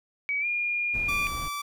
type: tone with pitch glide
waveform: sine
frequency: 2271 to 2420 Hz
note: C#7 to D#7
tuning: +41 to -49 cents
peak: -25 dBFS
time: 0.29-1.27 s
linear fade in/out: 0 ms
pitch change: +110 cents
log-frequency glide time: 0.4-0.46 s
type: noise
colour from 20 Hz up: brown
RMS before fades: -37 dBFS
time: 0.93-1.49 s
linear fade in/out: 20 ms
type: tone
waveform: sawtooth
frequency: 1160 Hz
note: D6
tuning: 22 cents flat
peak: -27 dBFS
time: 1.08-1.62 s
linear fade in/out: 10 ms
effects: none